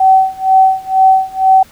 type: tone with tremolo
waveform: sine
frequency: 762 Hz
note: G5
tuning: 49 cents flat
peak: -3 dBFS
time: 0-1.63 s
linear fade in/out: 5 ms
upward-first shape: sine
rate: 2.1 Hz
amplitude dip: 95%
effects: pink hiss -43 dBFS RMS until 1.71 s